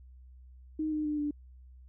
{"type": "tone with pitch steps", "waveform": "sine", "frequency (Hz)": [310.7, 305, 299.4, 293.9], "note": ["D#4", "D#4", "D4", "D4"], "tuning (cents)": [-2, -34, 33, 1], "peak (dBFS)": -29, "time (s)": [0.79, 1.31], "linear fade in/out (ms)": 5, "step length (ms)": 130, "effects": ["added 63 Hz sine -50 dBFS peak until 1.88 s"]}